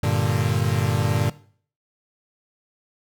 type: chord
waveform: 40% pulse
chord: G minor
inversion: none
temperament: equal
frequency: 98 / 116.54 / 146.83 Hz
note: G2 / Bb2 / D3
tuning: 0 / 0 / 0 cents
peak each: -23 dBFS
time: 0.03-1.3 s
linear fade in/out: 5 ms
effects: noise-tail reverb RT60 0.5 s tail -18 dB re dry